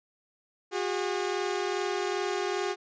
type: tone pair together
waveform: sawtooth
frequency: 363.1 / 405.6 Hz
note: F#4 / G#4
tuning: -33 / -41 cents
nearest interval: major second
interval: 192 cents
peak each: -27 dBFS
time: 0.71-2.76 s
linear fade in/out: 50 ms
effects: resampled to 16000 Hz